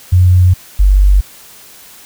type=tone pair in turn; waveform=sine; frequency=90.7 / 48.35 Hz; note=F#2 / G1; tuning=-34 / -23 cents; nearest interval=major seventh; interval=1089 cents; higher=first; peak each=-4 dBFS; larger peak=neither; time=0.12-0.54 / 0.79-1.21 s; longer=neither; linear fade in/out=10 ms; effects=white hiss -38 dBFS RMS until 2.05 s